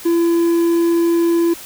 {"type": "tone", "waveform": "triangle", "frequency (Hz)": 338.1, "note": "E4", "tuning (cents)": 44, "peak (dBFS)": -10, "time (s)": [0.05, 1.54], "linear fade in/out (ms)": 10, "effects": ["white hiss -35 dBFS RMS until 1.65 s"]}